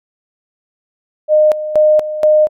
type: tone with tremolo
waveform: sine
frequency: 612 Hz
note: D#5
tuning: 29 cents flat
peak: -6 dBFS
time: 1.28-2.49 s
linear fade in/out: 50 ms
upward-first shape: square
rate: 2.1 Hz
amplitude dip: 75%
effects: none